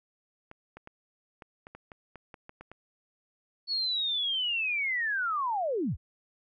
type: clicks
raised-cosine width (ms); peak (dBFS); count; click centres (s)
0.5; -30; 12; 0.514 / 0.77 / 0.874 / 1.422 / 1.669 / 1.75 / 1.918 / 2.157 / 2.342 / 2.494 / 2.61 / 2.716
type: linear sweep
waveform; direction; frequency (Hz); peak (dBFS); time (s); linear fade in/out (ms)
sine; down; 4435 to 39.96; -27; 3.67-5.97; 50
effects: none